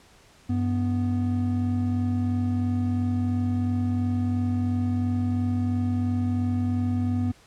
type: tone pair together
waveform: triangle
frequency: 96.61 / 246.9 Hz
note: G2 / B3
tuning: -25 / 0 cents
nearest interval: octave + major third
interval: 1625 cents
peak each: -23 dBFS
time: 0.49-7.32 s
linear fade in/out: 10 ms
effects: pink hiss -55 dBFS RMS until 7.46 s + low-pass 9000 Hz 12 dB/octave